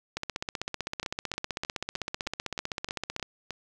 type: two click trains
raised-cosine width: 0.2 ms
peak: -14 / -18 dBFS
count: 49 / 9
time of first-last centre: 0.17-3.227 / 1.03-3.507 s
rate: 15.7 / 3.23 Hz
effects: none

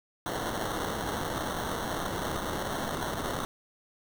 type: noise with sample-and-hold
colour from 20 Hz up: white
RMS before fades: -33 dBFS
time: 0.26-3.45 s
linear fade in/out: 0 ms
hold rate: 2450 Hz
effects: none

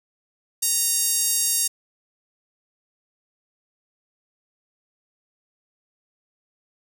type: tone with high-pass filter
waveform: 5% pulse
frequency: 932.3 Hz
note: A#5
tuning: in tune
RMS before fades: -22 dBFS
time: 0.62-1.68 s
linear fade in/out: 10 ms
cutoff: 6500 Hz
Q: 0.78
effects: none

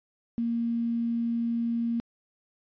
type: tone with quantisation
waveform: sine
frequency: 233.1 Hz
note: A#3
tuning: in tune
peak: -25 dBFS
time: 0.38-2 s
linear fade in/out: 0 ms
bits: 9
effects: resampled to 11025 Hz

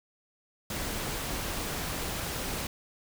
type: noise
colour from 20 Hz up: pink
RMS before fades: -34 dBFS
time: 0.7-2.67 s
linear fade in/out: 2 ms
effects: none

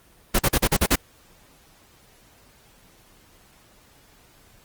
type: noise bursts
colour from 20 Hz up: pink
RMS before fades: -18 dBFS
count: 7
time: 0.34-0.958 s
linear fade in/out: 10 ms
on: 54 ms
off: 40 ms
effects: pink hiss -55 dBFS RMS until 4.64 s + Opus 24 kbps

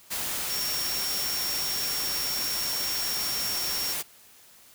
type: tone in noise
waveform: sine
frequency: 5530 Hz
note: F8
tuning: 18 cents flat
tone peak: -30 dBFS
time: 0.49-3.94 s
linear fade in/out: 20 ms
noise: white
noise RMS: -31 dBFS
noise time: 0.1-4.03 s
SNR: -2 dB
effects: white hiss -54 dBFS RMS until 4.74 s

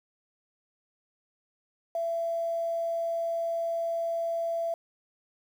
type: tone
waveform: sine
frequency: 670 Hz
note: E5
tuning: 28 cents sharp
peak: -27 dBFS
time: 1.95-4.74 s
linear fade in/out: 2 ms
effects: 9-bit

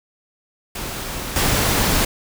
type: noise with level steps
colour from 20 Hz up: pink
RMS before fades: -28 / -18 dBFS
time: 0.75-2.05 s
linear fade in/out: 5 ms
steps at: 1.36 s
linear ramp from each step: 2 ms
effects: none

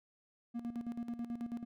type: tone with tremolo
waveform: triangle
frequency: 236 Hz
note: A#3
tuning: 22 cents sharp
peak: -34 dBFS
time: 0.54-1.65 s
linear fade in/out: 20 ms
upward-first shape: square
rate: 9.2 Hz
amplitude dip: 70%
effects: none

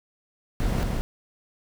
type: noise with echo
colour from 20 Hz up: brown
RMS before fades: -24 dBFS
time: 0.6-0.83 s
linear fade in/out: 0 ms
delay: 180 ms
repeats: 1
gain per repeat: -2 dB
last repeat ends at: 1.01 s
effects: none

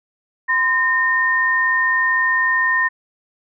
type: tone pair together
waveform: sine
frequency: 1026.7 / 1831 Hz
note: C6 / A#6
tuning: -33 / -32 cents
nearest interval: minor seventh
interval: 1001 cents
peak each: -21 / -15 dBFS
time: 0.48-2.89 s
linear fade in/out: 20 ms
effects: none

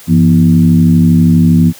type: tone with frequency modulation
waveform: sine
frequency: 168.5 Hz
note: E3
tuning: 38 cents sharp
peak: -3 dBFS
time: 0.07-1.73 s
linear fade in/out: 50 ms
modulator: 72.5 Hz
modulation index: 1.1
effects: white hiss -36 dBFS RMS until 1.79 s + high-pass 100 Hz 12 dB/octave

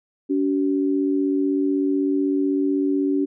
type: tone pair together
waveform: sine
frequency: 284.3 / 380.3 Hz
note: C#4 / F#4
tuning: +44 / +48 cents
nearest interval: perfect fourth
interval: 504 cents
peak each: -19 / -24 dBFS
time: 0.29-3.26 s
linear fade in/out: 20 ms
effects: none

